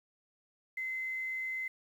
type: tone with quantisation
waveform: sine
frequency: 2056 Hz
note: C7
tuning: 31 cents flat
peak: -34 dBFS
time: 0.77-1.68 s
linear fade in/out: 5 ms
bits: 10
effects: none